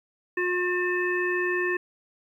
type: harmonic tone with a mistuned harmonic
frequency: 358.6 Hz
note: F4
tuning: 46 cents sharp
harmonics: 1 / 3 / 5 / 7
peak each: -26 / -35 / -27 / -35 dBFS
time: 0.37-1.77 s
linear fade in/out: 5 ms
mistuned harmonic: 7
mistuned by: +53 cents
effects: 10-bit